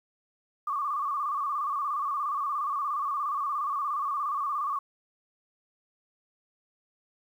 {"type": "tone with vibrato", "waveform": "sine", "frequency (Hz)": 1153, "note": "D6", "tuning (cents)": -32, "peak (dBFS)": -27, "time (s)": [0.67, 4.79], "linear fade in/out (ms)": 5, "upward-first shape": "square", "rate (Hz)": 17, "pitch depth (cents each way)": 71, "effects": ["10-bit"]}